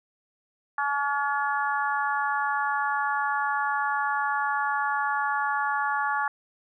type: harmonic tone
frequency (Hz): 284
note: C#4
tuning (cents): +42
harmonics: 3 / 4 / 5 / 6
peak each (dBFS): -28 / -29 / -30 / -31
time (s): 0.78-6.28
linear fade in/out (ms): 2
effects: none